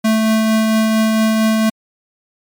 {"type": "tone with tremolo", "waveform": "square", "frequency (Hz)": 220, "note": "A3", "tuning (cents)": 0, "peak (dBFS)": -11, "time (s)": [0.04, 1.7], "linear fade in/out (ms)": 10, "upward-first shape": "triangle", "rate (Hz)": 4.4, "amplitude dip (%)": 25, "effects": ["MP3 96 kbps"]}